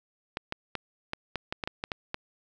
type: clicks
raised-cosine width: 0.3 ms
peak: -15 dBFS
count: 11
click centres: 0.371 / 0.524 / 0.753 / 1.134 / 1.357 / 1.525 / 1.638 / 1.675 / 1.839 / 1.918 / 2.144 s
effects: none